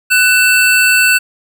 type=tone pair together; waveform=square; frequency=1494 / 2665 Hz; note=F#6 / E7; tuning=+16 / +18 cents; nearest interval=minor seventh; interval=1002 cents; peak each=-11 dBFS; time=0.1-1.19 s; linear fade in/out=20 ms; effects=7-bit